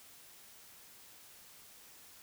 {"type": "silence", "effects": ["white hiss -57 dBFS RMS until 2.22 s"]}